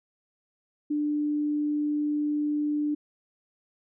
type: tone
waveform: sine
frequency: 296.7 Hz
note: D4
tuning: 18 cents sharp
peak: -24 dBFS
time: 0.9-2.95 s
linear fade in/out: 10 ms
effects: none